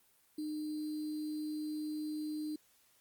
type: tone with sample-and-hold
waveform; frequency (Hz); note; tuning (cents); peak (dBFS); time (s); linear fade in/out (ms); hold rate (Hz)
sine; 304.8; D#4; -36; -36; 0.38-2.56; 5; 4410
effects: white hiss -69 dBFS RMS until 3 s + Opus 32 kbps